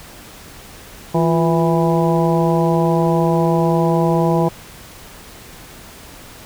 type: harmonic tone with a mistuned harmonic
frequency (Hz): 164.7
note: E3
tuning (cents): -1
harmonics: 1 / 2 / 3 / 4 / 5 / 6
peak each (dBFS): -16 / -19 / -21 / -22 / -23 / -24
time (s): 1.14-4.49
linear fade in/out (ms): 10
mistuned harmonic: 2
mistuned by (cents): +82
effects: pink hiss -39 dBFS RMS until 6.45 s